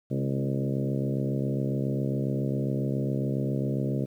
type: harmonic tone with a mistuned harmonic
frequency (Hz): 67.3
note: C2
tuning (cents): +49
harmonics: 2 / 3 / 4 / 5 / 6 / 7 / 8 / 9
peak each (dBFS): -28 / -32 / -34 / -36 / -38 / -39 / -40 / -41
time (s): 0.1-4.06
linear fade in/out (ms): 20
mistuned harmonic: 3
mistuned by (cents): +39
effects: 10-bit